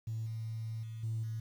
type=tone with level steps; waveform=sine; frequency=111.9 Hz; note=A2; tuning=30 cents sharp; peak=-34 / -36 / -40 / -32 / -35 dBFS; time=0.07-1.4 s; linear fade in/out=5 ms; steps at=0.26 / 0.83 / 1.03 / 1.23 s; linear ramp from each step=5 ms; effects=tanh soft clip ceiling -28 dBFS + 10-bit